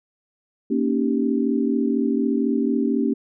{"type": "chord", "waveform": "sine", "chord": "Eb dominant seventh", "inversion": "second", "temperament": "equal", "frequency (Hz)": [233.1, 277.2, 311.1, 392], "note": ["Bb3", "Db4", "Eb4", "G4"], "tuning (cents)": [0, 0, 0, 0], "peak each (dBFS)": [-22, -22, -28, -26], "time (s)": [0.7, 3.14], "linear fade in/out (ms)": 10, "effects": []}